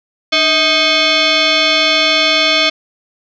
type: tone with frequency modulation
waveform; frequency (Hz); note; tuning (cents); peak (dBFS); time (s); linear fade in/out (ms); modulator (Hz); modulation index
sine; 640; D#5; +49; -9; 0.32-2.7; 10; 941; 4.3
effects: none